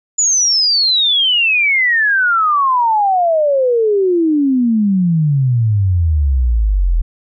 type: exponential sweep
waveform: sine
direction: down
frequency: 7040 to 39.78 Hz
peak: -10 dBFS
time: 0.18-7.02 s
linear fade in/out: 10 ms
effects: none